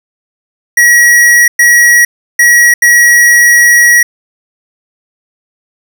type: tone bursts at uneven times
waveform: square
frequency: 1913 Hz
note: A#6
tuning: 44 cents sharp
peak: -3 dBFS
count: 4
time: 0.77-1.48 / 1.59-2.05 / 2.39-2.74 / 2.82-4.03 s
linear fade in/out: 5 ms
effects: none